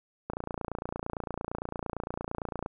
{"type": "click train", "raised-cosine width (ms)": 1, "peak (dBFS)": -19, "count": 69, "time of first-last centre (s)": [0.3, 2.661], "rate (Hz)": 28.8, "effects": []}